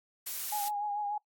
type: noise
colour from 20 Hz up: blue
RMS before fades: -36 dBFS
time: 0.26-0.69 s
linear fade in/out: 10 ms
type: tone with vibrato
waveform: sine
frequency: 826 Hz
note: G#5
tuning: 10 cents flat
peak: -31 dBFS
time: 0.52-1.18 s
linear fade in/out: 5 ms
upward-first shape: sine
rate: 6.8 Hz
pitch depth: 34 cents each way
effects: noise-tail reverb RT60 0.1 s tail -21 dB re dry + AAC 64 kbps